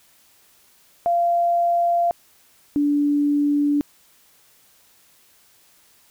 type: tone pair in turn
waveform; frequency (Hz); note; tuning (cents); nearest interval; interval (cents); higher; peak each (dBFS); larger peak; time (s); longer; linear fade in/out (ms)
sine; 690 / 290.1; F5 / D4; -21 / -21; octave + minor third; 1500; first; -16; neither; 1.06-2.11 / 2.76-3.81; neither; 0
effects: white hiss -56 dBFS RMS until 6.1 s